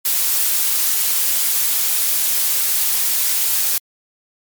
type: noise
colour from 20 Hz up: blue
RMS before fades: -17 dBFS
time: 0.05-3.78 s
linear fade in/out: 2 ms
effects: MP3 96 kbps